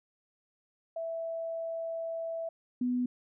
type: tone pair in turn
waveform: sine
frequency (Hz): 659.3 / 247.9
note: E5 / B3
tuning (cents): 0 / +7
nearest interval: octave + perfect fourth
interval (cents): 1693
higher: first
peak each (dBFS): -33 / -27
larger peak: second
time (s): 0.96-2.49 / 2.81-3.06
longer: first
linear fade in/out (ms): 5
effects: none